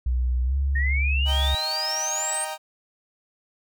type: tone with pitch glide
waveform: sine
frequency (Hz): 62.1 to 68.9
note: B1 to C#2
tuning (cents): +10 to -10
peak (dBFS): -20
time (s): 0.06-1.55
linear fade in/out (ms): 5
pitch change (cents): +180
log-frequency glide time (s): 0.44-0.56
type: exponential sweep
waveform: sine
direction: up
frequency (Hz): 1817 to 8870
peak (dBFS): -25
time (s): 0.75-2.45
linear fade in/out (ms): 10
type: chord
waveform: sawtooth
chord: Eb major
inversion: none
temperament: equal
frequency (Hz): 622.3 / 784 / 932.3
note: Eb5 / G5 / Bb5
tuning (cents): 0 / 0 / 0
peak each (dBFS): -30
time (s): 1.25-2.58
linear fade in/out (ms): 50
effects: none